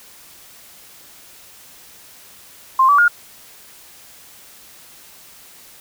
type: tone with pitch steps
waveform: sine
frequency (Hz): 1053 / 1149 / 1423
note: C6 / D6 / F6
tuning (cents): +11 / -38 / +32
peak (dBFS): -9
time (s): 2.79-3.081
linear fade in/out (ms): 5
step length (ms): 97
effects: white hiss -44 dBFS RMS until 5.8 s